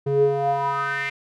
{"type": "tone with band-pass filter sweep", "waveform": "square", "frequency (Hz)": 139.4, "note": "C#3", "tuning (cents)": 10, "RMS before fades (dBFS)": -22, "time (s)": [0.06, 1.1], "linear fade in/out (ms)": 10, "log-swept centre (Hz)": [310, 2200], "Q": 5.6, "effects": []}